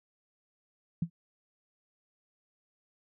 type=tone with exponential decay; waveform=sine; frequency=167.9 Hz; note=E3; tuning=32 cents sharp; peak=-23 dBFS; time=1.02-1.1 s; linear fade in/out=5 ms; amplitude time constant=16 ms; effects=none